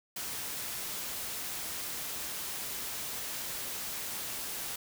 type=noise; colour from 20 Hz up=white; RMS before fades=-38 dBFS; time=0.16-4.76 s; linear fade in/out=5 ms; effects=none